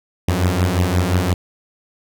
sawtooth beating tone pair, 87.31 / 93.01 Hz, F2 / F#2, 0 / +10 cents, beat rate 5.7 Hz, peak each -14 dBFS, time 0.28-1.34 s, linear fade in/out 5 ms, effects none

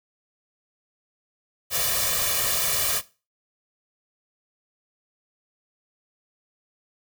white noise with comb filter, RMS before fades -24 dBFS, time 1.7-3.02 s, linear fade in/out 50 ms, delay 1.7 ms, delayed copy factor +0.9, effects noise-tail reverb RT60 0.3 s tail -17 dB re dry

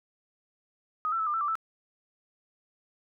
sine tone with pitch steps, 1253 / 1341 / 1305 / 1198 / 1329 / 1174 / 1319 Hz, D#6 / E6 / E6 / D6 / E6 / D6 / E6, +12 / +29 / -18 / +34 / +14 / -1 / +1 cents, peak -26 dBFS, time 1.05-1.554 s, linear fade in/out 0 ms, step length 72 ms, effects none

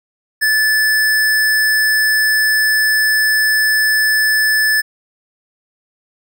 square tone, 1740 Hz, A6, 20 cents flat, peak -12 dBFS, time 0.41-4.82 s, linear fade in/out 20 ms, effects none

